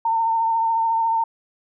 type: tone with vibrato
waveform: sine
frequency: 907 Hz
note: A#5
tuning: 48 cents flat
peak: -17 dBFS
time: 0.05-1.24 s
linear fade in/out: 5 ms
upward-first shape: triangle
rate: 14 Hz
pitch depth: 33 cents each way
effects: none